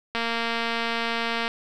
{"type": "click train", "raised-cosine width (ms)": 0.3, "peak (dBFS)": -11, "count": 308, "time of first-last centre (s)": [0.15, 1.479], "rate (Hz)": 231, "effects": []}